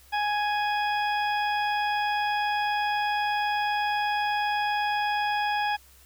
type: harmonic tone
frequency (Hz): 832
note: G#5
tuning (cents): +3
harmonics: 1 / 2 / 3 / 4 / 6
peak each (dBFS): -25 / -31 / -35 / -37 / -41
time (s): 0.12-5.77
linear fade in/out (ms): 20
effects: added 65 Hz sine -56 dBFS peak until 6.05 s + white hiss -56 dBFS RMS until 6.05 s